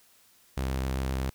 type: tone with vibrato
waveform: sawtooth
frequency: 65.8 Hz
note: C2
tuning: 10 cents sharp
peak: -24 dBFS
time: 0.57-1.3 s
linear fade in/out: 5 ms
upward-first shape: square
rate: 7.7 Hz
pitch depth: 12 cents each way
effects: white hiss -61 dBFS RMS until 1.34 s